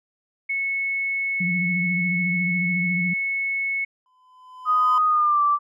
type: tone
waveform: sine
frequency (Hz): 2200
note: C#7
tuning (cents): -14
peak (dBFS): -22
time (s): 0.49-3.85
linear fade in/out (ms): 10
type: tone with vibrato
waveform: sine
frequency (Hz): 177.4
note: F3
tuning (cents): +27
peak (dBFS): -23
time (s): 1.4-3.14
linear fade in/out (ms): 10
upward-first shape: sine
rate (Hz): 14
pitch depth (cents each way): 62
type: tone with exponential growth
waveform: triangle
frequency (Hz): 1014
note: B5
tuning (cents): +45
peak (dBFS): -20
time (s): 4.06-4.98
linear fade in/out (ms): 1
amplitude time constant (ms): 200
type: tone with pitch glide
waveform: sine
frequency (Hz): 1244.5 to 1167.9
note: D#6 to D6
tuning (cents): 0 to -10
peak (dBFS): -16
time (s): 4.65-5.59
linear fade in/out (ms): 50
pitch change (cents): -110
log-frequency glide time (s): 5.07-5.42
effects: none